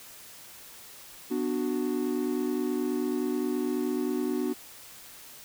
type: chord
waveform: triangle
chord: B minor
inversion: none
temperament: just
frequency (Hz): 246.9 / 296.3 / 370.4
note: B3 / D4 / F#4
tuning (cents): 0 / +15 / +2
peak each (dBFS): -29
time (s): 1.3-4.54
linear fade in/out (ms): 20
effects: white hiss -48 dBFS RMS until 5.44 s